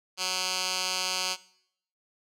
10% pulse tone with band-pass filter, 185 Hz, F#3, in tune, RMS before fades -30 dBFS, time 0.17-1.37 s, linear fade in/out 50 ms, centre 4900 Hz, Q 1.5, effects noise-tail reverb RT60 0.7 s tail -20 dB re dry

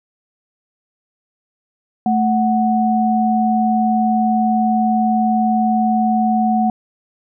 sine tone pair together, 220 / 740 Hz, A3 / F#5, 0 / 0 cents, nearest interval octave + major sixth, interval 2100 cents, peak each -15 / -16 dBFS, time 2.06-6.7 s, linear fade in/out 2 ms, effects none

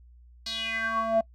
square tone with band-pass filter sweep, 224.7 Hz, A3, 37 cents sharp, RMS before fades -28 dBFS, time 0.46-1.21 s, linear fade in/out 5 ms, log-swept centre 4500 to 610 Hz, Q 6.2, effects noise-tail reverb RT60 0.1 s tail -23 dB re dry + added 60 Hz sine -50 dBFS peak until 1.34 s

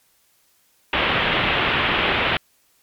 white low-pass noise, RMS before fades -20 dBFS, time 0.93-2.37 s, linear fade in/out 2 ms, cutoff 3300 Hz, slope 48 dB/octave, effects white hiss -61 dBFS RMS until 2.82 s + MP3 96 kbps

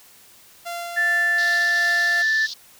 sawtooth tone with tremolo, 690 Hz, F5, 21 cents flat, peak -24 dBFS, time 0.65-2.23 s, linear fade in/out 20 ms, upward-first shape sine, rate 2.6 Hz, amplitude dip 25%
sine tone, 1760 Hz, A6, in tune, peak -17 dBFS, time 0.96-2.47 s, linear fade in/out 20 ms
pink band-pass noise, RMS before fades -33 dBFS, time 1.38-2.54 s, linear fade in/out 5 ms, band 3700 to 5500 Hz, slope 48 dB/octave
effects white hiss -50 dBFS RMS until 2.79 s

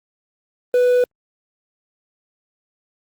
triangle tone with quantisation, 494.5 Hz, B4, 2 cents sharp, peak -10 dBFS, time 0.74-1.04 s, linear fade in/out 2 ms, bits 6, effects Opus 24 kbps

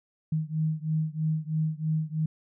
sine beating tone pair, 155.56 / 158.66 Hz, D#3 / D#3, 0 / +34 cents, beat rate 3.1 Hz, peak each -28 / -29 dBFS, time 0.32-2.26 s, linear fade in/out 5 ms, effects none

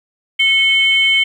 sine tone pair together, 2197 / 3088 Hz, C#7 / G7, -16 / -27 cents, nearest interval tritone, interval 589 cents, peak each -12 / -12 dBFS, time 0.39-1.24 s, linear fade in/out 10 ms, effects tanh soft clip ceiling -3 dBFS + 8-bit

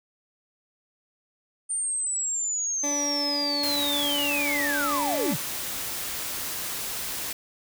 sine linear sweep, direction down, 8980 to 103.1 Hz, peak -25 dBFS, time 1.69-5.37 s, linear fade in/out 20 ms
20% pulse tone, 288.1 Hz, D4, 33 cents flat, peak -24 dBFS, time 2.83-5.34 s, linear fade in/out 10 ms
white noise, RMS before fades -32 dBFS, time 3.63-7.33 s, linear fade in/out 5 ms
effects none

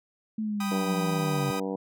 sine linear sweep, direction down, 220 to 138.59 Hz, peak -27 dBFS, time 0.38-1.51 s, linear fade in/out 5 ms
sawtooth chord, G augmented, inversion none, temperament equal, 784 / 987.8 / 1244.5 Hz, G5 / B5 / D#6, 0 / 0 / 0 cents, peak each -34 / -36 / -31 dBFS, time 0.6-1.6 s, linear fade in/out 5 ms
harmonic tone, 96.1 Hz, G2, 34 cents flat, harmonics 2 / 3 / 4 / 5 / 6 / 7 / 8 / 9 / 10, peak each -34 / -34 / -38 / -33 / -44 / -43 / -43 / -46 / -45 dBFS, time 0.71-1.76 s, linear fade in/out 5 ms
effects none

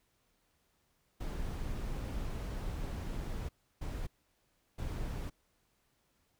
brown noise bursts at uneven times, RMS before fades -38 dBFS, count 3, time 1.2-3.49 / 3.81-4.07 / 4.78-5.3 s, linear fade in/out 10 ms, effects pink hiss -75 dBFS RMS until 6.39 s

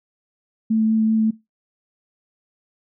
sine tone with vibrato, 220.3 Hz, A3, 2 cents sharp, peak -15 dBFS, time 0.7-1.31 s, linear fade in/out 10 ms, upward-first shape sine, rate 5.2 Hz, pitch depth 10 cents each way, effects noise-tail reverb RT60 0.2 s tail -19 dB re dry

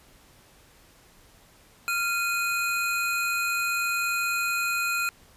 square tone pair together, 1387.3 / 2489 Hz, F6 / D#7, -12 / 0 cents, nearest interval minor seventh, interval 1012 cents, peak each -28 dBFS, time 1.88-5.09 s, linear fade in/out 0 ms, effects pink hiss -56 dBFS RMS until 5.36 s + resampled to 32000 Hz

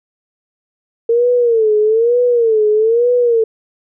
sine tone with vibrato, 456.2 Hz, A#4, 37 cents flat, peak -9 dBFS, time 1.09-3.44 s, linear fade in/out 5 ms, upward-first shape sine, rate 1.1 Hz, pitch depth 130 cents each way, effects none

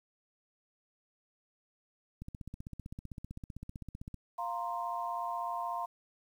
click train, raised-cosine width 5 ms, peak -30 dBFS, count 31, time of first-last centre 2.22-4.143 s, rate 15.6 Hz
sine chord, F suspended fourth, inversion none, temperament just, 698.5 / 931.3 / 1047.7 Hz, F5 / Bb5 / C6, 0 / -2 / +2 cents, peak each -38 dBFS, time 4.38-5.86 s, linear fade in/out 10 ms
effects 10-bit

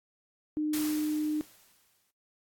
sine tone, 304 Hz, D#4, 40 cents flat, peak -27 dBFS, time 0.57-1.41 s, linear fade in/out 0 ms
white noise with exponential decay, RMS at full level -35 dBFS, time 0.73-2.11 s, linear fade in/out 5 ms, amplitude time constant 300 ms
effects noise-tail reverb RT60 0.2 s tail -19 dB re dry + AAC 64 kbps

